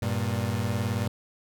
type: beating tone pair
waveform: 30% pulse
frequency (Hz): 98 / 117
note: G2 / A#2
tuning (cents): 0 / +7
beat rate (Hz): 19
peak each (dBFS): -26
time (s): 0.02-1.08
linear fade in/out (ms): 5
effects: none